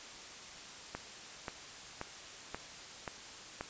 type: click train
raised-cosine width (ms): 0.5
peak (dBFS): -23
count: 6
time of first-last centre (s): 0.95-3.61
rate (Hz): 1.88
effects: white hiss -49 dBFS RMS until 3.69 s + resampled to 16000 Hz